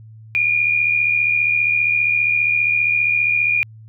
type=tone pair together; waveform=sine; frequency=2357 / 2432 Hz; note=D7 / D#7; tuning=+6 / -40 cents; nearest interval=minor second; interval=54 cents; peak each=-22 / -15 dBFS; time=0.35-3.63 s; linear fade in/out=0 ms; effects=added 110 Hz sine -38 dBFS peak until 3.88 s